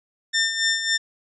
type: tone with tremolo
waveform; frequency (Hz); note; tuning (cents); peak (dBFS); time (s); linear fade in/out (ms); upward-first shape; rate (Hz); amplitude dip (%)
15% pulse; 1800; A6; +39; -11; 0.33-0.98; 20; sine; 3.6; 60
effects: resampled to 16000 Hz